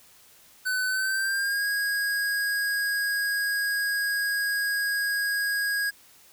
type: tone with pitch glide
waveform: square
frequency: 1508 to 1644.5 Hz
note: F#6 to G#6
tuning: +32 to -18 cents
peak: -25 dBFS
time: 0.65-5.91 s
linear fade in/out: 20 ms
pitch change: +150 cents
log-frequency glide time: 0.87-1.66 s
effects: white hiss -55 dBFS RMS until 6.32 s